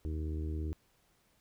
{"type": "harmonic tone", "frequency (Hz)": 77.78, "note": "D#2", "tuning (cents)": 0, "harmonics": [1, 2, 3, 4, 5, 6], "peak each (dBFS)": [-34, -47, -51, -43, -48, -56], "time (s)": [0.05, 0.73], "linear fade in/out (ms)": 0, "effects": ["pink hiss -71 dBFS RMS until 1.4 s"]}